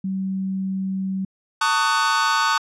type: tone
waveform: sine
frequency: 191.1 Hz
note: G3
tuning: 44 cents flat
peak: -22 dBFS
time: 0.04-1.25 s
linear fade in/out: 5 ms
type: chord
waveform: 45% pulse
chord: D# half-diminished seventh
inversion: second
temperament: just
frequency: 896 / 1120.1 / 1244.5 / 1493.4 Hz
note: A5 / C#6 / D#6 / F#6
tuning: +31 / +18 / 0 / +16 cents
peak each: -23 dBFS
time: 1.61-2.58 s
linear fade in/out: 5 ms
effects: low-pass 7000 Hz 12 dB/octave